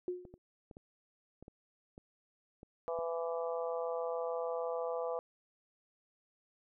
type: tone with exponential decay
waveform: sine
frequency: 360 Hz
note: F#4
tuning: 47 cents flat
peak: -31 dBFS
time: 0.08-0.38 s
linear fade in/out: 1 ms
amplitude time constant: 65 ms
type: clicks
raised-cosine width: 2 ms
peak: -37 dBFS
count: 9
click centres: 0.252 / 0.34 / 0.712 / 0.769 / 1.426 / 1.481 / 1.979 / 2.631 / 2.989 s
type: harmonic tone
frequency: 166.8 Hz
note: E3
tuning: 21 cents sharp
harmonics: 3 / 4 / 5 / 6 / 7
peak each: -36 / -40 / -45 / -47 / -46 dBFS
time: 2.88-5.19 s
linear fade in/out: 0 ms
effects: none